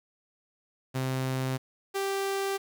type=tone pair in turn; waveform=sawtooth; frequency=130.81 / 392 Hz; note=C3 / G4; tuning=0 / 0 cents; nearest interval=octave + perfect fifth; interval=1900 cents; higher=second; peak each=-24 dBFS; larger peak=neither; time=0.94-1.58 / 1.94-2.58 s; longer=neither; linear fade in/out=20 ms; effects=9-bit